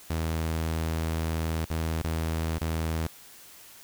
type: tone with dropouts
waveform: sawtooth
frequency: 80.8 Hz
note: E2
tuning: 34 cents flat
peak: -23 dBFS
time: 0.1-3.07 s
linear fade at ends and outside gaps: 5 ms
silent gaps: 1.652-1.701 / 2.021-2.041 / 2.584-2.612 s
effects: white hiss -50 dBFS RMS until 3.83 s